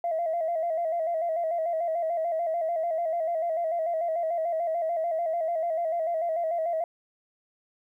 sine tone with vibrato, 664 Hz, E5, 12 cents sharp, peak -24 dBFS, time 0.04-6.84 s, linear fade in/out 2 ms, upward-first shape square, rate 6.8 Hz, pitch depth 62 cents each way, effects tanh soft clip ceiling -20 dBFS + 11-bit

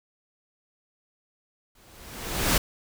pink noise with exponential growth, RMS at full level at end -19 dBFS, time 1.75-2.58 s, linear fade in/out 5 ms, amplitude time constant 180 ms, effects none

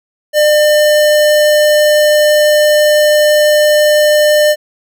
square tone, 601 Hz, D5, 40 cents sharp, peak -7 dBFS, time 0.33-4.56 s, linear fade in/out 50 ms, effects none

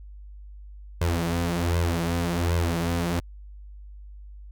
sawtooth tone with flanger, 85.2 Hz, F2, 42 cents flat, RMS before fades -25 dBFS, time 1.01-3.2 s, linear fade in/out 5 ms, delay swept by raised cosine 1.9 to 7.8 ms, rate 1.3 Hz, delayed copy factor +0.8, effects added 50 Hz sine -40 dBFS peak until 4.51 s

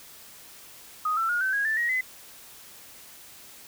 sine tone with pitch steps, 1248 / 1337.6 / 1433.6 / 1536.5 / 1646.7 / 1764.9 / 1891.6 / 2027 Hz, D#6 / E6 / F6 / G6 / G#6 / A6 / A#6 / B6, +5 / +25 / +45 / -35 / -15 / +5 / +25 / +45 cents, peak -23 dBFS, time 1.05-2.01 s, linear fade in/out 5 ms, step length 120 ms, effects white hiss -48 dBFS RMS until 3.67 s

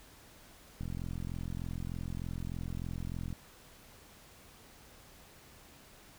click train, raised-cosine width 5 ms, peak -27 dBFS, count 110, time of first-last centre 0.81-3.327 s, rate 43.3 Hz, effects pink hiss -57 dBFS RMS until 6.18 s

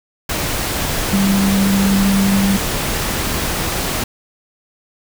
sine tone in noise, 196 Hz, G3, in tune, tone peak -12 dBFS, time 1.13-2.57 s, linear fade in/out 5 ms, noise pink, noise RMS -20 dBFS, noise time 0.29-4.04 s, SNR +5 dB, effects none

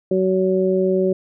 harmonic tone, 187.6 Hz, F#3, 24 cents sharp, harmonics 1 / 2 / 3, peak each -21 / -17 / -22 dBFS, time 0.11-1.13 s, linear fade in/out 5 ms, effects none

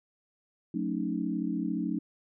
sine chord, D# half-diminished seventh, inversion first, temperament equal with one note detuned, 181.82 / 220 / 277.2 / 311.1 Hz, F#3 / A3 / C#4 / D#4, -30 / 0 / 0 / 0 cents, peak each -34 dBFS, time 0.74-1.99 s, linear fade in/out 5 ms, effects none

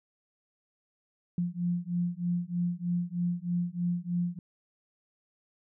sine beating tone pair, 173.5 / 176.7 Hz, F3 / F3, -11 / +21 cents, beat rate 3.2 Hz, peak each -31 dBFS, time 1.38-4.39 s, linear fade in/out 2 ms, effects none

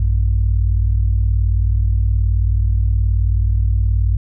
sine tone pair together, 56.96 / 95.8 Hz, A#1 / G2, -39 / -39 cents, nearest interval major sixth, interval 900 cents, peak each -13 / -16 dBFS, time 0-4.17 s, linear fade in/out 5 ms, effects tanh soft clip ceiling -6 dBFS

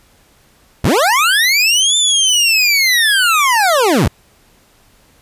25% pulse linear two-way sweep, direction up then down, 51.91 to 3575 to 51.91 Hz, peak -6 dBFS, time 0.84-4.08 s, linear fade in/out 5 ms, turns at 1.97 s, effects pink hiss -51 dBFS RMS until 5.21 s + resampled to 32000 Hz

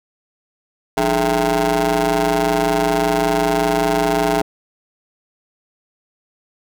20% pulse ring-modulated tone, 123.47 Hz, B2, in tune, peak -7 dBFS, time 0.97-4.42 s, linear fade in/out 5 ms, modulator 543 Hz, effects none

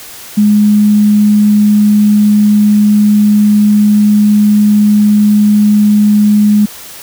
sine tone, 208.8 Hz, G#3, 10 cents sharp, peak -4 dBFS, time 0.37-6.66 s, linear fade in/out 10 ms, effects white hiss -30 dBFS RMS until 7.02 s

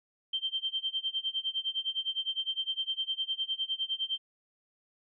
sine tone with tremolo, 3136 Hz, G7, in tune, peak -27 dBFS, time 0.33-4.18 s, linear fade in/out 5 ms, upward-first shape sine, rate 9.8 Hz, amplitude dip 95%, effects none

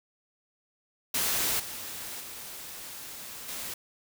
white noise with level steps, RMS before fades -28 / -39 / -42 / -37 dBFS, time 1.14-3.74 s, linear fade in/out 5 ms, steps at 1.59 / 2.2 / 3.48 s, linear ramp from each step 10 ms, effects none

